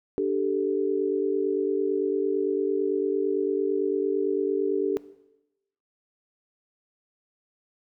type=chord; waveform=sine; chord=D suspended fourth; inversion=none; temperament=just; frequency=293.7 / 391.6 / 440.5 Hz; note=D4 / G4 / A4; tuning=0 / -2 / +2 cents; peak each=-29 / -25 / -28 dBFS; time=0.18-4.97 s; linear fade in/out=0 ms; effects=noise-tail reverb RT60 0.9 s tail -17 dB re dry